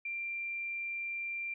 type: tone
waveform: sine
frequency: 2370 Hz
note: D7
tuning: 15 cents sharp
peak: -35 dBFS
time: 0.05-1.54 s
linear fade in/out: 5 ms
effects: none